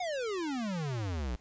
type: exponential sweep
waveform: square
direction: down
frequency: 748 to 56 Hz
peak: -33 dBFS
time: 0-1.36 s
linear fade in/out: 5 ms
effects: pink hiss -64 dBFS RMS until 1.4 s + resampled to 16000 Hz